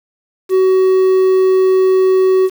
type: tone with quantisation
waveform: triangle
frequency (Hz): 376.2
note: F#4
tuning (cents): +29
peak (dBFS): -6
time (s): 0.49-2.5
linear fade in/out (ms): 50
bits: 6
effects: none